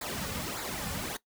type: noise with flanger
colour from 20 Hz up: pink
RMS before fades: -36 dBFS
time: 0.01-1.17 s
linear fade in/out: 5 ms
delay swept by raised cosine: 0.33 to 3.13 ms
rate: 1.7 Hz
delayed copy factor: -0.7
effects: noise-tail reverb RT60 0.1 s tail -18 dB re dry